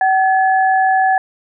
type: tone pair together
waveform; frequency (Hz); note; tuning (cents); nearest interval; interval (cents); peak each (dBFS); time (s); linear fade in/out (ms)
sine; 760 / 1706.1; F#5 / G#6; +46 / +46; octave + major second; 1400; -11 / -18; 0.01-1.18; 2
effects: none